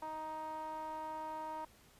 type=tone with band-pass filter; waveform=sawtooth; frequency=312.5 Hz; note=D#4; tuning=8 cents sharp; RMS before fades=-43 dBFS; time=0.02-1.65 s; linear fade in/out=5 ms; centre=880 Hz; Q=6; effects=pink hiss -64 dBFS RMS until 1.99 s + resampled to 32000 Hz